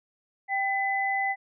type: tone pair together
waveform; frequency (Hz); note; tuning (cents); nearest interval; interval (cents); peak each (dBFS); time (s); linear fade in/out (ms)
sine; 783.6 / 2009; G5 / B6; -1 / +29; octave + major third; 1630; -27; 0.48-1.36; 50
effects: none